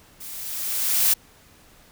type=noise with level ramp; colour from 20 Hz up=blue; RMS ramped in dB=-38 to -17 dBFS; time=0.2-1.14 s; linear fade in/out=10 ms; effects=pink hiss -53 dBFS RMS until 1.91 s